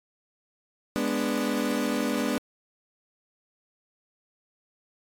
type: chord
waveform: 30% pulse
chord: G# diminished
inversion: none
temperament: equal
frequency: 207.7 / 246.9 / 293.7 Hz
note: G#3 / B3 / D4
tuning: 0 / 0 / 0 cents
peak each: -28 / -26 / -27 dBFS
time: 0.96-2.38 s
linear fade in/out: 0 ms
effects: AAC 64 kbps